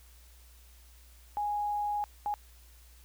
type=tone bursts at uneven times; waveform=sine; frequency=828 Hz; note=G#5; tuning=5 cents flat; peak=-29 dBFS; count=2; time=1.37-2.04 / 2.26-2.34 s; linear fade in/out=0 ms; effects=added 60 Hz sine -54 dBFS peak until 3.04 s + white hiss -61 dBFS RMS until 3.04 s